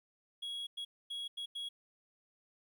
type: tone bursts at uneven times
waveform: triangle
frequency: 3322 Hz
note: G#7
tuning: in tune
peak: -37 dBFS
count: 5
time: 0.42-0.67 / 0.77-0.85 / 1.1-1.28 / 1.37-1.46 / 1.55-1.69 s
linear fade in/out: 10 ms
effects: 12-bit